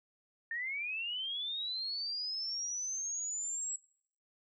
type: linear sweep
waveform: sine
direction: up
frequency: 1797 to 7740 Hz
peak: -35 dBFS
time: 0.51-3.76 s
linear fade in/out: 2 ms
effects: noise-tail reverb RT60 0.6 s tail -23 dB re dry